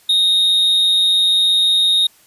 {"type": "tone with amplitude modulation", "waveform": "triangle", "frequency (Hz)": 3723, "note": "A#7", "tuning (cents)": -3, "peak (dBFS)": -8, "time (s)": [0.09, 2.07], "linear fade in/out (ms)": 5, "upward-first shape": "sine", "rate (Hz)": 185, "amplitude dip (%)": 40, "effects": ["white hiss -51 dBFS RMS until 2.26 s", "resampled to 32000 Hz"]}